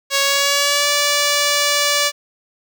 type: tone with pitch glide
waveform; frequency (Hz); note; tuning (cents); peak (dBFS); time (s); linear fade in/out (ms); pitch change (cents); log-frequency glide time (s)
5% pulse; 554.4 to 579.6; C#5 to D5; 0 to -23; -3; 0.1-2.12; 50; +77; 0.21-0.88
effects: none